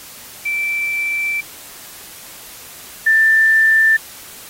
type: tone pair in turn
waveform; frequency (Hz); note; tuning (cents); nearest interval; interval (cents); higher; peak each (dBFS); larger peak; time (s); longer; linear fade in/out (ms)
sine; 2334 / 1777.2; D7 / A6; -11 / +17; perfect fourth; 472; first; -17 / -9; second; 0.45-1.41 / 3.06-3.97; first; 10
effects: white hiss -37 dBFS RMS until 4.49 s + AAC 48 kbps